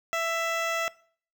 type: tone with notch filter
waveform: 15% pulse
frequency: 663 Hz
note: E5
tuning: 10 cents sharp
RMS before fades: -28 dBFS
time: 0.13-0.88 s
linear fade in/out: 0 ms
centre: 11000 Hz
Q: 0.78
effects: noise-tail reverb RT60 0.5 s tail -21 dB re dry